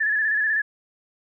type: tone with vibrato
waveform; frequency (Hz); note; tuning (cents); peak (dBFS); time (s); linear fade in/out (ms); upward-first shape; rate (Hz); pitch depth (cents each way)
sine; 1730; A6; -30; -19; 0-0.62; 10; square; 16; 43
effects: none